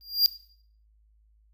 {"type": "tone with exponential growth", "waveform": "square", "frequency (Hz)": 4787, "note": "D8", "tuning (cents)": 32, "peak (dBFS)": -14, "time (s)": [0.01, 0.26], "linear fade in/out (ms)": 0, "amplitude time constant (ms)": 53, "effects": ["noise-tail reverb RT60 0.6 s tail -18 dB re dry", "added 53 Hz sine -59 dBFS peak until 1.53 s"]}